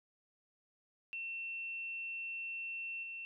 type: tone with level steps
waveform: sine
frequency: 2700 Hz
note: E7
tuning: 41 cents sharp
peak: -39 / -42 dBFS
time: 1.13-3.25 s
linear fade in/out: 0 ms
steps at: 3.03 s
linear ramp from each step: 2 ms
effects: none